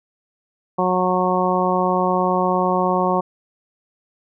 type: harmonic tone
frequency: 182.9 Hz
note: F#3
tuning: 20 cents flat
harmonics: 1 / 2 / 3 / 4 / 5 / 6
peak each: -23 / -23 / -23 / -23 / -23 / -23 dBFS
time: 0.78-3.21 s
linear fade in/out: 10 ms
effects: none